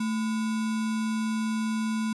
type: tone with sample-and-hold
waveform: sine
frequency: 220 Hz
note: A3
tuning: in tune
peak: -25 dBFS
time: 0-2.13 s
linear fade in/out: 5 ms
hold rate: 1225 Hz
effects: resampled to 24000 Hz